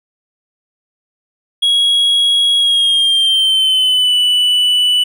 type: tone with pitch glide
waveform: triangle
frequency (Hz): 3316 to 2971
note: G#7 to F#7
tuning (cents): -3 to +6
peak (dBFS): -8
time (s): 1.62-5.04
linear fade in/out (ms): 10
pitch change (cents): -191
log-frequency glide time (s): 2.58-4.15
effects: none